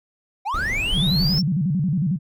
triangle linear sweep, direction up, 732 to 5490 Hz, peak -20 dBFS, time 0.45-1.42 s, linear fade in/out 20 ms
brown noise, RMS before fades -28 dBFS, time 0.54-1.39 s, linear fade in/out 5 ms
sine tone with vibrato, 164.8 Hz, E3, in tune, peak -18 dBFS, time 0.93-2.19 s, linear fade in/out 50 ms, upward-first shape square, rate 11 Hz, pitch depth 220 cents each way
effects none

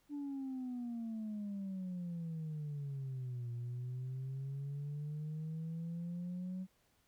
sine exponential two-way sweep, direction down then up, 293.7 to 118.7 to 187.9 Hz, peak -37 dBFS, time 0.09-6.67 s, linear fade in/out 50 ms, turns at 3.51 s, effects tanh soft clip ceiling -37 dBFS + pink hiss -74 dBFS RMS until 7.07 s

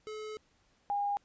square / sine tone pair in turn, 430 / 811.7 Hz, A4 / G#5, -40 / -40 cents, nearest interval major seventh, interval 1100 cents, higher second, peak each -40 / -29 dBFS, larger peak second, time 0.07-0.37 / 0.9-1.17 s, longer first, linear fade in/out 0 ms, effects pink hiss -70 dBFS RMS until 1.24 s + resampled to 16000 Hz

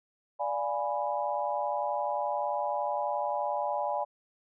sine chord, D diminished seventh, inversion none, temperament equal, 587.3 / 698.5 / 830.6 / 987.8 Hz, D5 / F5 / Ab5 / Cb6, 0 / 0 / 0 / 0 cents, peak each -33 / -36 / -32 / -35 dBFS, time 0.39-4.05 s, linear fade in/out 20 ms, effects none

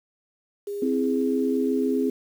sine tone, 405.9 Hz, G#4, 40 cents flat, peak -28 dBFS, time 0.67-0.86 s, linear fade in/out 5 ms
sine chord, C augmented, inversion none, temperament equal, 261.6 / 329.6 / 415.3 Hz, C4 / E4 / G#4, 0 / 0 / 0 cents, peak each -23 / -29 / -25 dBFS, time 0.82-2.1 s, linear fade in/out 5 ms
effects 8-bit

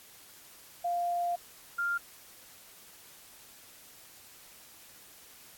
sine tone pair in turn, 698.5 / 1397 Hz, F5 / F6, 0 / 0 cents, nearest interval octave, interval 1200 cents, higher second, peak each -28 dBFS, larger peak neither, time 0.84-1.36 / 1.78-1.98 s, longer first, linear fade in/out 10 ms, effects white hiss -54 dBFS RMS until 5.57 s + AAC 64 kbps

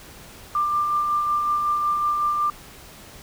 sine tone with tremolo, 1189 Hz, D6, 21 cents sharp, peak -18 dBFS, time 0.55-2.5 s, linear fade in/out 2 ms, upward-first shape sine, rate 5.4 Hz, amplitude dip 30%, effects pink hiss -44 dBFS RMS until 3.22 s

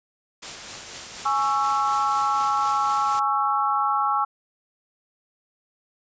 white noise with tremolo, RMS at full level -34 dBFS, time 0.42-3.2 s, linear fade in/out 10 ms, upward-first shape triangle, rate 4.1 Hz, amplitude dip 35%
sine chord, C# minor, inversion second, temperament just, 831.5 / 1108.7 / 1330.5 Hz, G#5 / C#6 / E6, +2 / 0 / +16 cents, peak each -24 dBFS, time 1.25-4.25 s, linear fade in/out 10 ms
effects resampled to 16000 Hz

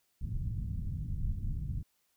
pink low-pass noise, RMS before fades -35 dBFS, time 0.21-1.83 s, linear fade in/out 5 ms, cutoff 160 Hz, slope 24 dB/octave, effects white hiss -75 dBFS RMS until 2.16 s

